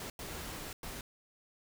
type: noise bursts at uneven times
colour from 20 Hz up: pink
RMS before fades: -43 dBFS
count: 3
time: 0-0.1 / 0.19-0.73 / 0.83-1.01 s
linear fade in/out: 2 ms
effects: none